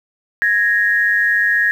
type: tone pair together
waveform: sine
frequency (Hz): 1661.3 / 1864.7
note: G#6 / A#6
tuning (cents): 0 / 0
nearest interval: major second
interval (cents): 200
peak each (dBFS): -15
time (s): 0.42-1.71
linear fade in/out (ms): 0
effects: 7-bit